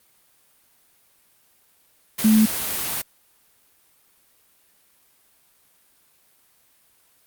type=tone in noise; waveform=sine; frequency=217.8 Hz; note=A3; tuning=17 cents flat; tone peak=-12 dBFS; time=2.24-2.46 s; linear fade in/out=10 ms; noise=white; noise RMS=-26 dBFS; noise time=2.18-3.02 s; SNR=+11 dB; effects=white hiss -60 dBFS RMS until 7.26 s + Opus 32 kbps